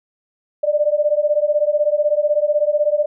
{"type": "beating tone pair", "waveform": "sine", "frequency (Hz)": [587.3, 603.3], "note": ["D5", "D5"], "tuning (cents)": [0, 46], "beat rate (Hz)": 16, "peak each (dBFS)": -17, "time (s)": [0.63, 3.06], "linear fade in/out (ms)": 10, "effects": []}